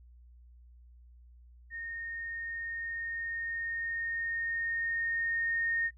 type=tone with level ramp; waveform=sine; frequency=1843 Hz; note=A#6; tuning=20 cents flat; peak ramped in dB=-38 to -28 dBFS; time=1.7-5.91 s; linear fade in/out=50 ms; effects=noise-tail reverb RT60 0.1 s tail -19 dB re dry + added 60 Hz sine -53 dBFS peak until 5.97 s